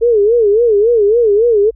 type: tone with vibrato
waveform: sine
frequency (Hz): 440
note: A4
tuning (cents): 0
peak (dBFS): -7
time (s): 0.01-1.71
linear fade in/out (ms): 20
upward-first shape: sine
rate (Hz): 3.6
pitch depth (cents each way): 160
effects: added 50 Hz sine -38 dBFS peak until 1.75 s